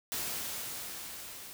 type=noise with level ramp; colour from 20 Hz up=white; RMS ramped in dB=-35 to -47 dBFS; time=0.12-1.53 s; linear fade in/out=0 ms; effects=none